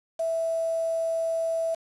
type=tone with quantisation; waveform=sine; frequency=657 Hz; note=E5; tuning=6 cents flat; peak=-24 dBFS; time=0.19-1.75 s; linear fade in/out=10 ms; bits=7; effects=resampled to 24000 Hz